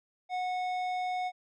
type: tone with tanh clipping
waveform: sine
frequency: 732 Hz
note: F#5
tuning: 19 cents flat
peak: -32 dBFS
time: 0.29-1.32 s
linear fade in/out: 50 ms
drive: 12 dB
effects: none